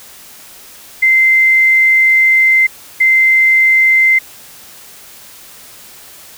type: tone bursts at uneven times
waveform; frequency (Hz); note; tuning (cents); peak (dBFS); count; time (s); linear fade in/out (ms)
sine; 2078; C7; -12; -6; 2; 1.02-2.67 / 3-4.19; 10
effects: white hiss -37 dBFS RMS until 6.37 s